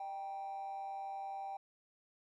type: tone with amplitude modulation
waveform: triangle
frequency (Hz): 784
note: G5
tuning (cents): 0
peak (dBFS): -34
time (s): 0-1.57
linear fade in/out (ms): 5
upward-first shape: sine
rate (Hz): 169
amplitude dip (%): 65
effects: tanh soft clip ceiling -36 dBFS